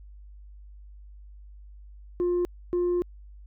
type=tone bursts at uneven times; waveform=sine; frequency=353.3 Hz; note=F4; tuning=20 cents sharp; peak=-20 dBFS; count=2; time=2.2-2.45 / 2.73-3.02 s; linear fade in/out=0 ms; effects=tanh soft clip ceiling -21 dBFS + added 50 Hz sine -44 dBFS peak until 3.46 s